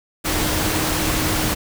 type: tone in noise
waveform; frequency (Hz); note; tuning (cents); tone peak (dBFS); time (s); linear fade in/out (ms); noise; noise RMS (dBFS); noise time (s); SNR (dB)
sine; 311.1; D#4; 0; -27; 0.24-1.55; 20; pink; -21; 0.24-1.55; -9
effects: none